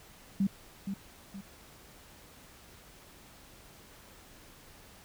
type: tone with echo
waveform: sine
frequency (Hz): 196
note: G3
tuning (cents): 0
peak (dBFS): -24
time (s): 0.4-0.47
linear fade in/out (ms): 5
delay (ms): 470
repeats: 2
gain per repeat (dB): -8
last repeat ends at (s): 1.41
effects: pink hiss -55 dBFS RMS until 5.04 s